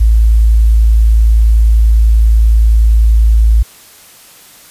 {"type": "tone", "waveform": "sine", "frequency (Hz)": 55.2, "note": "A1", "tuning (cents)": 6, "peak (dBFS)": -4, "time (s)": [0, 3.63], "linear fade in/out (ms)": 10, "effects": ["white hiss -39 dBFS RMS until 4.7 s", "resampled to 32000 Hz"]}